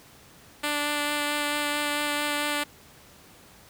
5% pulse tone with vibrato, 293.7 Hz, D4, in tune, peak -14 dBFS, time 0.63-2.64 s, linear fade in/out 10 ms, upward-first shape sine, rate 4.5 Hz, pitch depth 9 cents each way, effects pink hiss -52 dBFS RMS until 3.69 s + high-pass 60 Hz 12 dB/octave

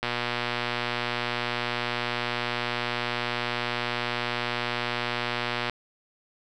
click train, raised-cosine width 0.3 ms, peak -11 dBFS, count 681, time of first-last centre 0.03-5.697 s, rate 120 Hz, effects none

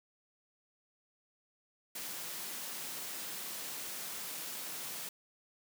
white high-pass noise, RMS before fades -42 dBFS, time 1.95-5.09 s, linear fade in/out 5 ms, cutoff 130 Hz, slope 48 dB/octave, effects none

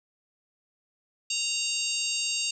harmonic tone, 928 Hz, A#5, 8 cents flat, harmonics 3 / 4 / 5 / 6 / 7 / 8 / 9, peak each -31 / -37 / -32 / -41 / -36 / -34 / -40 dBFS, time 1.3-2.51 s, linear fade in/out 5 ms, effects 10-bit

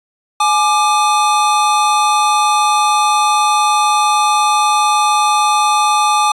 square tone pair together, 842 / 1190.8 Hz, G#5 / D6, +24 / +24 cents, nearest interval tritone, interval 600 cents, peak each -14 dBFS, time 0.4-6.32 s, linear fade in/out 5 ms, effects resampled to 24000 Hz

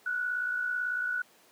sine tone pair together, 1420 / 1478.1 Hz, F6 / F#6, +28 / -2 cents, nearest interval minor second, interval 70 cents, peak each -38 / -29 dBFS, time 0.06-1.22 s, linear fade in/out 5 ms, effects pink hiss -60 dBFS RMS until 1.51 s + high-pass 300 Hz 12 dB/octave

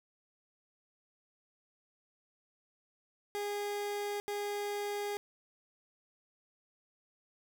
30% pulse tone bursts at uneven times, 410 Hz, G#4, 22 cents flat, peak -32 dBFS, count 2, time 3.35-4.2 / 4.28-5.17 s, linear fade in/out 0 ms, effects none

